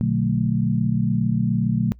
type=tone cluster; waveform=sine; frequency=121.7 / 148.9 / 183.9 / 221.2 Hz; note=B2 / D3 / F#3 / A3; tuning=-25 / +24 / -10 / +9 cents; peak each=-23 / -25 / -23 / -23 dBFS; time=0.01-1.92 s; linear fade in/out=0 ms; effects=noise-tail reverb RT60 0.1 s tail -23 dB re dry + added 60 Hz sine -43 dBFS peak until 1.99 s